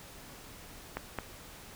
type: clicks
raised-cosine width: 0.5 ms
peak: -19 dBFS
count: 2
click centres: 0.97 / 1.187 s
effects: pink hiss -50 dBFS RMS until 1.75 s